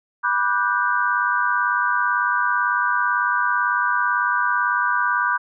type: chord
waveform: sine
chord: G major seventh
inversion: first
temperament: just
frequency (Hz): 980 / 1176 / 1470 / 1568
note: B5 / D6 / F#6 / G6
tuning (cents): -14 / +2 / -12 / 0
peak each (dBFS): -23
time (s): 0.23-5.38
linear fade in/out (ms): 20
effects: none